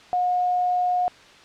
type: tone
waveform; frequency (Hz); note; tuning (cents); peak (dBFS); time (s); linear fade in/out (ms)
sine; 721; F#5; -45; -19; 0.13-1.08; 0
effects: white hiss -48 dBFS RMS until 1.44 s + low-pass 4000 Hz 12 dB/octave